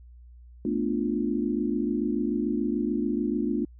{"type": "chord", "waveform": "sine", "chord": "B half-diminished seventh", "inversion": "third", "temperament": "equal", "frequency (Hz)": [220, 246.9, 293.7, 349.2], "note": ["A3", "B3", "D4", "F4"], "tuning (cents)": [0, 0, 0, 0], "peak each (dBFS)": [-29, -30, -29, -31], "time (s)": [0.65, 3.65], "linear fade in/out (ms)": 2, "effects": ["added 60 Hz sine -46 dBFS peak until 3.79 s"]}